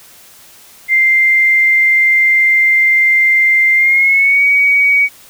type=tone with pitch glide; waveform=sine; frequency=2093 to 2256 Hz; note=C7 to C#7; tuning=0 to +30 cents; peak=-7 dBFS; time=0.88-5.09 s; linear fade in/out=50 ms; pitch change=+130 cents; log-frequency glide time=3.74-4.44 s; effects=white hiss -41 dBFS RMS until 5.29 s